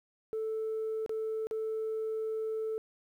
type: tone with dropouts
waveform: sine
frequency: 440 Hz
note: A4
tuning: in tune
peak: -30 dBFS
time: 0.33-2.78 s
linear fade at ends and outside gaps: 0 ms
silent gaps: 1.062-1.094 / 1.47-1.511 s
effects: tanh soft clip ceiling -29 dBFS + 11-bit